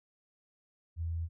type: tone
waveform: sine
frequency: 83.1 Hz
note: E2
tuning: 15 cents sharp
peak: -32 dBFS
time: 0.96-1.29 s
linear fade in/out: 50 ms
effects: none